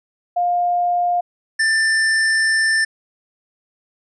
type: tone pair in turn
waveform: sine / square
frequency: 706 / 1779 Hz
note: F5 / A6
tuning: +19 / +19 cents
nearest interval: octave + major third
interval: 1600 cents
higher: second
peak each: -15 / -15 dBFS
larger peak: neither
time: 0.36-1.21 / 1.59-2.85 s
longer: second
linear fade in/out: 10 ms
effects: resampled to 22050 Hz